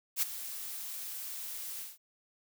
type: noise with ADSR envelope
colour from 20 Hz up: blue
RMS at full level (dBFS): -27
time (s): 0.16-1.98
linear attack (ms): 63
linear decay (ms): 13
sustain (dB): -14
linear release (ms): 180
effects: none

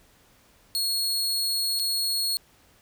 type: tone with dropouts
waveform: sawtooth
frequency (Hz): 4323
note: C#8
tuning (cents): -44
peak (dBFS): -21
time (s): 0.75-2.37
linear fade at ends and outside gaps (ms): 0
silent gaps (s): 1.791-1.796
effects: pink hiss -59 dBFS RMS until 2.81 s

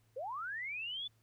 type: linear sweep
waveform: sine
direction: up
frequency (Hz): 466.2 to 3520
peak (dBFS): -38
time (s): 0.16-1.08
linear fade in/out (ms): 10
effects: added 111 Hz sine -69 dBFS peak until 1.22 s + pink hiss -75 dBFS RMS until 1.22 s

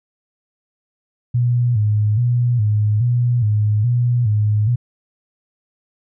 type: tone with vibrato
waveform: sine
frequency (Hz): 113.3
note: A#2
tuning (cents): -49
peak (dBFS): -13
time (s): 1.34-4.76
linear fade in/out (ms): 10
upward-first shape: square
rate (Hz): 1.2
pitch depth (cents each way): 120
effects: none

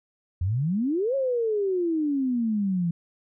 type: exponential two-way sweep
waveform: sine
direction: up then down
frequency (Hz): 83.2 to 554.4 to 165.8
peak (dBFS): -22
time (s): 0.41-2.91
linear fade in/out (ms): 5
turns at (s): 1.15
effects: none

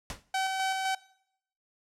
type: noise with exponential decay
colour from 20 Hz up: pink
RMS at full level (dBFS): -33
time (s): 0.1-0.24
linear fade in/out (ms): 1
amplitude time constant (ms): 30
type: tone with tremolo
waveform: sawtooth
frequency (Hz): 764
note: G5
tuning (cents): -45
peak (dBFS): -23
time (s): 0.34-0.95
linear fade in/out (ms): 5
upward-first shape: square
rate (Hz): 3.9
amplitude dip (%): 30
effects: noise-tail reverb RT60 0.7 s tail -20 dB re dry + low-pass 9000 Hz 12 dB/octave

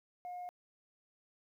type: tone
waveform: sine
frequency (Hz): 716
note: F5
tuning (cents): +43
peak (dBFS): -39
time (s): 0.25-0.49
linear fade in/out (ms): 0
effects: tanh soft clip ceiling -39 dBFS + 12-bit

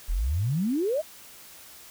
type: exponential sweep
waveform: sine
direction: up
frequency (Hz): 36.19 to 659.3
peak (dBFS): -23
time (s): 0.08-1.02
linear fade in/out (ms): 20
effects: white hiss -48 dBFS RMS until 1.9 s

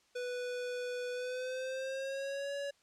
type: tone with pitch glide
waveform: square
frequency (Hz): 493.9 to 564.1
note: B4 to C#5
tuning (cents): 0 to +30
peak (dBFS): -37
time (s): 0.15-2.71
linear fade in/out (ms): 10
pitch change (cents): +230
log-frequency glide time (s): 1.12-2.53
effects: white hiss -70 dBFS RMS until 2.82 s + low-pass 7000 Hz 12 dB/octave

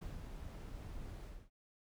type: noise with ADSR envelope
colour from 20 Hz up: brown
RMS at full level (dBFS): -44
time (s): 0.01-1.5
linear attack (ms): 12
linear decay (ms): 160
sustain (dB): -3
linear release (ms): 260
effects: none

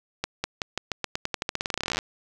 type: accelerating click train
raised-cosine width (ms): 0.2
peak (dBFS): -9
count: 29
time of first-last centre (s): 0.24-1.989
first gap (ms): 200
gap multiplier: 0.89
effects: none

